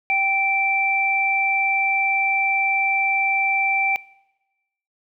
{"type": "tone pair together", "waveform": "sine", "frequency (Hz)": [781.2, 2341], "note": ["G5", "D7"], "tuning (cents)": [-6, -6], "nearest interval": "octave + perfect fifth", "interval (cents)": 1900, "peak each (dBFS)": [-23, -18], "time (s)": [0.1, 3.96], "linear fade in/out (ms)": 0, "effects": ["noise-tail reverb RT60 1.0 s tail -22 dB re dry"]}